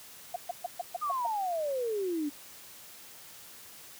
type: tone bursts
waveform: sine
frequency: 708 Hz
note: F5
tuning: 23 cents sharp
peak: -29 dBFS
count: 7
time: 0.34-1.267 s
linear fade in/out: 5 ms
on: 21 ms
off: 130 ms
type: exponential sweep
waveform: sine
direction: down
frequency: 1244.5 to 281.5 Hz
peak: -29 dBFS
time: 1.01-2.3 s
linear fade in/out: 20 ms
effects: white hiss -50 dBFS RMS until 3.99 s + high-pass 60 Hz 12 dB/octave